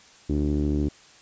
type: tone with low-pass filter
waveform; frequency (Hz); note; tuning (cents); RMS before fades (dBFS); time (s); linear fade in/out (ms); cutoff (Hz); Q
sawtooth; 73.5; D2; +2; -24; 0.29-0.89; 10; 320; 4.4
effects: white hiss -52 dBFS RMS until 1.21 s + resampled to 16000 Hz